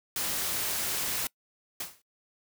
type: noise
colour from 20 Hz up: white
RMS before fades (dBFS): -31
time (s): 0.16-1.27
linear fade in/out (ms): 2
type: noise with exponential decay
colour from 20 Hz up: white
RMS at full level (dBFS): -31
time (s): 1.8-2.02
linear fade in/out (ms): 5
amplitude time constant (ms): 47
effects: noise-tail reverb RT60 0.1 s tail -23 dB re dry